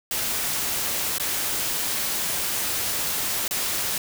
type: noise with dropouts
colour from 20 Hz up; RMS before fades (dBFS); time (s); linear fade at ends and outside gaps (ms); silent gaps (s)
white; -26; 0.11-3.98; 2; 1.183-1.198 / 3.48-3.509
effects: none